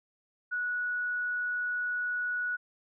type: tone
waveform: sine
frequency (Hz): 1467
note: F#6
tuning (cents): -15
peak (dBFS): -29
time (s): 0.51-2.57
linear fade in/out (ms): 20
effects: none